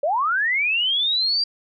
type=linear sweep; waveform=sine; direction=up; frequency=539 to 4773 Hz; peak=-18 dBFS; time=0.03-1.44 s; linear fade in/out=5 ms; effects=none